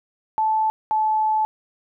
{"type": "tone pair in turn", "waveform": "sine", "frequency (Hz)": [873, 866.5], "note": ["A5", "A5"], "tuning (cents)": [-14, -27], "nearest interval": "unison", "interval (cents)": 13, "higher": "first", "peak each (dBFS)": -17, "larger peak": "neither", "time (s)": [[0.38, 0.7], [0.91, 1.45]], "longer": "second", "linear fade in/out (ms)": 0, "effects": []}